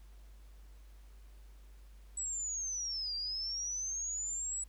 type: linear two-way sweep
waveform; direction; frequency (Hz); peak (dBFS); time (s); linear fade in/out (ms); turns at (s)
sine; down then up; 7902 to 4699 to 7902; -35; 2.17-4.64; 5; 3.15
effects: added 50 Hz sine -52 dBFS peak until 4.68 s + pink hiss -68 dBFS RMS until 4.68 s